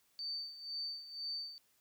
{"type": "tone with tremolo", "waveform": "sine", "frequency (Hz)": 4576, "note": "D8", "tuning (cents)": -46, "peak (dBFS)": -37, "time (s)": [0.19, 1.58], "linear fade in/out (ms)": 0, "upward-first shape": "sine", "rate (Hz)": 2, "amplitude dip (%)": 75, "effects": ["white hiss -73 dBFS RMS until 1.8 s"]}